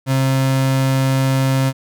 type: tone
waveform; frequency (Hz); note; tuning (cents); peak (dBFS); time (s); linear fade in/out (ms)
35% pulse; 133.4; C3; +34; -12; 0.06-1.73; 50
effects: none